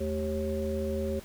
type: harmonic tone with a mistuned harmonic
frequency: 77.9 Hz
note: D#2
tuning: 3 cents sharp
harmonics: 1 / 3 / 5 / 7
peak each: -34 / -34 / -34 / -34 dBFS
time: 0-1.2 s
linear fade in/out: 10 ms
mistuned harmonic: 3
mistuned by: -120 cents
effects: pink hiss -50 dBFS RMS until 1.24 s